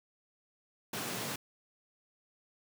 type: high-pass noise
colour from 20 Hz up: pink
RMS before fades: -38 dBFS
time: 0.93-1.36 s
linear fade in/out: 5 ms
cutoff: 110 Hz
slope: 96 dB/octave
effects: none